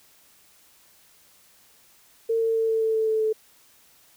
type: tone with pitch steps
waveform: sine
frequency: 454.2 / 451.6 / 449 / 446.4 / 443.8 / 441.3 / 438.7 / 436.2 Hz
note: A#4 / A4 / A4 / A4 / A4 / A4 / A4 / A4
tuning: -45 / +45 / +35 / +25 / +15 / +5 / -5 / -15 cents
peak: -20 dBFS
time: 2.29-3.33 s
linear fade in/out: 10 ms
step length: 130 ms
effects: white hiss -57 dBFS RMS until 4.16 s